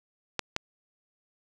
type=clicks; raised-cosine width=0.2 ms; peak=-10 dBFS; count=2; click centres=0.393 / 0.564 s; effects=none